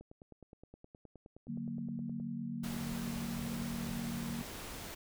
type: click train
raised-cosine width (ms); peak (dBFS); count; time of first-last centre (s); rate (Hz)
2; -39; 22; 0.01-2.2; 9.59
type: chord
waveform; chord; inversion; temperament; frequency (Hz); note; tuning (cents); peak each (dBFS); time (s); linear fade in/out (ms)
sine; D augmented; none; equal; 146.83 / 185 / 233.1; D3 / F#3 / A#3; 0 / 0 / 0; -44 / -43 / -39; 1.48-4.42; 10
type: noise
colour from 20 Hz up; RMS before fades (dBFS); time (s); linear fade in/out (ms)
pink; -45; 2.63-4.95; 10
effects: none